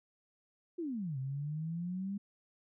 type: exponential two-way sweep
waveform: sine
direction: down then up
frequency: 364.1 to 129.9 to 203.4 Hz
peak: -35 dBFS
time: 0.78-2.18 s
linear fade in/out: 10 ms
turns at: 1.18 s
effects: none